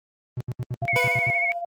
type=tone bursts; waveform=triangle; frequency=123.47 Hz; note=B2; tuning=in tune; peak=-22 dBFS; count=9; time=0.37-1.301 s; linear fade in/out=0 ms; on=35 ms; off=77 ms
type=tone with tremolo; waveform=sine; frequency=690 Hz; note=F5; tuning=21 cents flat; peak=-25 dBFS; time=0.82-1.65 s; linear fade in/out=5 ms; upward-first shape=sine; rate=15 Hz; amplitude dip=60%
type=tone with vibrato; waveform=sine; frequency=2202 Hz; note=C#7; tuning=12 cents flat; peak=-21 dBFS; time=0.88-1.52 s; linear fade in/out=0 ms; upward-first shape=sine; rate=13 Hz; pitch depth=42 cents each way
type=tone with exponential decay; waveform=25% pulse; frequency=493.9 Hz; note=B4; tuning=in tune; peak=-17 dBFS; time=0.96-1.61 s; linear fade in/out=0 ms; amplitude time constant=140 ms
effects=high-pass 80 Hz 12 dB/octave + Opus 24 kbps